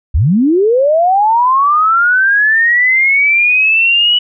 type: linear sweep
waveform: sine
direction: up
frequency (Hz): 55.3 to 2959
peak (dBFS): -7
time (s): 0.14-4.19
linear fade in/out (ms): 10
effects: none